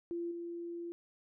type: tone with level steps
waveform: sine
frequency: 342.3 Hz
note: F4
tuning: 35 cents flat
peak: -35 / -39 dBFS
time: 0.11-0.92 s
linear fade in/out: 0 ms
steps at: 0.31 s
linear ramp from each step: 5 ms
effects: none